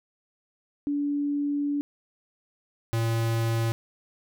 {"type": "tone pair in turn", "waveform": ["sine", "square"], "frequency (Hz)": [288, 114.29], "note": ["D4", "A#2"], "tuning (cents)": [-34, -34], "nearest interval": "octave + major third", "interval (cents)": 1600, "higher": "first", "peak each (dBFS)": -24, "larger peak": "neither", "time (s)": [[0.87, 1.81], [2.93, 3.72]], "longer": "first", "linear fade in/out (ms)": 0, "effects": []}